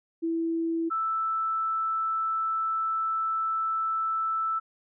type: tone pair in turn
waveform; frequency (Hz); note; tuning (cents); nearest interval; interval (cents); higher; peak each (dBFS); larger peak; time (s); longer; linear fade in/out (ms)
sine; 330 / 1320; E4 / E6; +2 / +2; 2 octaves; 2400; second; -25; neither; 0.22-0.9 / 0.9-4.6; second; 20
effects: none